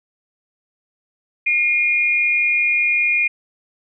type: tone pair together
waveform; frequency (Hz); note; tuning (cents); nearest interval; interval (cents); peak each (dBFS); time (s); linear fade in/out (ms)
sine; 2126 / 2435; C7 / D#7; +27 / -38; major second; 235; -22 / -15; 1.46-3.28; 10
effects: none